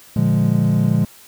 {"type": "chord", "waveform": "triangle", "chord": "Bb dominant seventh", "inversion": "none", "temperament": "equal", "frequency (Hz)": [116.54, 146.83, 174.61, 207.7], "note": ["Bb2", "D3", "F3", "Ab3"], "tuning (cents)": [0, 0, 0, 0], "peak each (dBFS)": -17, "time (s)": [0.16, 1.05], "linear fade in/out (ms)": 5, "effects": ["white hiss -45 dBFS RMS until 1.27 s"]}